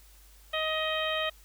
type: harmonic tone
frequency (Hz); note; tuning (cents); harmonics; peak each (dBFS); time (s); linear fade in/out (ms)
628; D#5; +16; 1 / 2 / 3 / 4 / 5 / 6; -32 / -35 / -35 / -37 / -34 / -39; 0.53-1.3; 10
effects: added 50 Hz sine -54 dBFS peak until 1.44 s + white hiss -59 dBFS RMS until 1.44 s